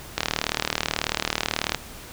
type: click train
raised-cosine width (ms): 0.2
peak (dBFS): -4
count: 61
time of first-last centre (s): 0.18-1.747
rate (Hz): 38.3
effects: pink hiss -41 dBFS RMS until 2.12 s